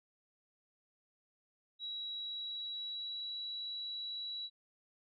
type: tone with pitch glide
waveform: sine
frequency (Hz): 3882 to 3914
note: B7 to B7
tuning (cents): -31 to -16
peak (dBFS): -39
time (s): 1.79-4.5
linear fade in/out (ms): 50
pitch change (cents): +15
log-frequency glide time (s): 2.15-3.37
effects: none